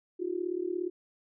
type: tone with amplitude modulation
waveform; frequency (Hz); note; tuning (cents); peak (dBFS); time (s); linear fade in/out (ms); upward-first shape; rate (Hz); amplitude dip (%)
sine; 356.5; F4; +36; -26; 0.19-0.9; 20; sine; 37.1; 90
effects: none